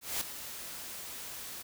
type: noise with ADSR envelope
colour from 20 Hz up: white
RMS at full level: -32 dBFS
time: 0.01-1.63 s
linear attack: 200 ms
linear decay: 6 ms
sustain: -11 dB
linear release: 20 ms
effects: none